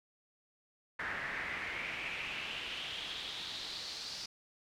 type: noise with band-pass filter sweep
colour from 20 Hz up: brown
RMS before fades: -41 dBFS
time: 0.99-4.26 s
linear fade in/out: 5 ms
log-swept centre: 1700 to 4900 Hz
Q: 4.2
effects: none